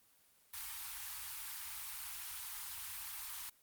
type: band-stop noise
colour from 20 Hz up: white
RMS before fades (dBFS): -45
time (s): 0.53-3.5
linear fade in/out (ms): 10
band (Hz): 100 to 800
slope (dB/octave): 96
effects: white hiss -69 dBFS RMS until 3.62 s + Opus 24 kbps